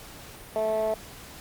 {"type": "tone with band-pass filter", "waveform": "15% pulse", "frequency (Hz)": 218.2, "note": "A3", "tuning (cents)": -14, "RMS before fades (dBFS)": -26, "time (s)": [0.56, 0.94], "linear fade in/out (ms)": 0, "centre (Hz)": 620, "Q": 3.9, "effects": ["pink hiss -45 dBFS RMS until 1.4 s", "Opus 48 kbps"]}